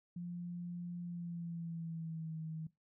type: tone with pitch glide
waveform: sine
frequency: 174.61 to 159.2 Hz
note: F3 to D#3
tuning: 0 to +40 cents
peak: -40 dBFS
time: 0.16-2.67 s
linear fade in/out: 5 ms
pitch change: -160 cents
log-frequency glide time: 1.02-2.38 s
effects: noise-tail reverb RT60 0.2 s tail -19 dB re dry